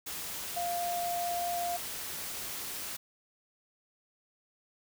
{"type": "tone in noise", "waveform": "sine", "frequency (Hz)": 698.5, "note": "F5", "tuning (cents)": 0, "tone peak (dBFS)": -31, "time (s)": [0.56, 1.77], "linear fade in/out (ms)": 10, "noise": "white", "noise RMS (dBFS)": -39, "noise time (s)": [0.06, 2.97], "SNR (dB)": 5, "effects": []}